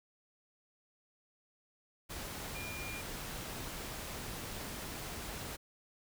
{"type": "tone in noise", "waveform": "sine", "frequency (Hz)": 2407, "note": "D7", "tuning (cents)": 42, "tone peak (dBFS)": -44, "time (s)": [2.54, 3.02], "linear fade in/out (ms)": 20, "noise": "pink", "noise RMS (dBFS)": -43, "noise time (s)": [2.09, 5.57], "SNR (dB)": -4, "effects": []}